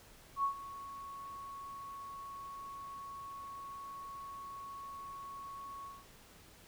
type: tone with ADSR envelope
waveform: sine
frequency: 1108 Hz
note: C#6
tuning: 1 cent flat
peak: -28 dBFS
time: 0.36-6.06 s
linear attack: 76 ms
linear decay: 100 ms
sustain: -16 dB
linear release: 210 ms
effects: pink hiss -59 dBFS RMS until 6.67 s